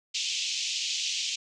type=band-pass noise; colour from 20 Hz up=pink; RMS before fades=-31 dBFS; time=0.14-1.36 s; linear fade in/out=10 ms; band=2600 to 6900 Hz; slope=48 dB/octave; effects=none